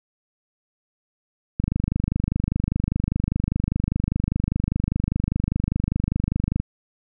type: click train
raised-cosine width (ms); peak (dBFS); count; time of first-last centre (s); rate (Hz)
5; -9; 126; 1.6-6.6; 25
effects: none